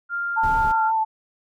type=tone with pitch glide; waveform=sine; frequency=1397 to 1381.8 Hz; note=F6 to F6; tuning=0 to -19 cents; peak=-23 dBFS; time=0.09-0.92 s; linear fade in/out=50 ms; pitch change=-19 cents; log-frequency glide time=0.64-0.75 s
type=tone with vibrato; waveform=sine; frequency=884 Hz; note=A5; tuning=8 cents sharp; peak=-18 dBFS; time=0.36-1.05 s; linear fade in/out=20 ms; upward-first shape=triangle; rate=5.7 Hz; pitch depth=20 cents each way
type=noise; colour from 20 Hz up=brown; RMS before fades=-30 dBFS; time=0.43-0.72 s; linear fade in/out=5 ms
effects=none